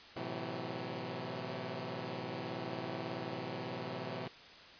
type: chord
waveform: 10% pulse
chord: F# half-diminished seventh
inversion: first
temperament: equal with one note detuned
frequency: 110 / 128.27 / 164.81 / 185 Hz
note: A2 / C3 / E3 / F#3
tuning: 0 / -34 / 0 / 0 cents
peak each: -39 / -35 / -36 / -37 dBFS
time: 0.16-4.28 s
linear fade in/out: 5 ms
effects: white hiss -54 dBFS RMS until 4.79 s + resampled to 11025 Hz